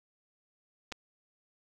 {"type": "clicks", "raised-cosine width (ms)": 0.2, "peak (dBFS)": [-25, -22], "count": 2, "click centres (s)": [0.919, 0.923], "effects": []}